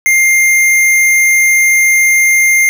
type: tone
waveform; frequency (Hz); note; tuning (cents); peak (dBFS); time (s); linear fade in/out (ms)
square; 2109; C7; +13; -7; 0.06-2.69; 0
effects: 7-bit